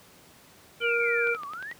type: harmonic tone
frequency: 470 Hz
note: A#4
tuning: 14 cents sharp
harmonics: 1 / 3 / 5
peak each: -27 / -27 / -27 dBFS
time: 0.8-1.37 s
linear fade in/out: 50 ms
type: exponential two-way sweep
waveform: sine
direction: down then up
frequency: 3090 to 1106 to 1972 Hz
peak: -35 dBFS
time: 0.81-1.73 s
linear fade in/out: 5 ms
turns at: 1.47 s
type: clicks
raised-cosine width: 0.3 ms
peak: -25 dBFS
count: 6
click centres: 1.272 / 1.348 / 1.434 / 1.535 / 1.626 / 1.714 s
effects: pink hiss -54 dBFS RMS until 1.79 s + high-pass 100 Hz 12 dB/octave